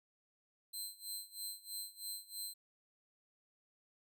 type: tone with tremolo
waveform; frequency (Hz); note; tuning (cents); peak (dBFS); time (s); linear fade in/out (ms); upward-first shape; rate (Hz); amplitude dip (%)
15% pulse; 4100; C8; -36; -34; 0.73-2.54; 10; sine; 3.1; 90
effects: none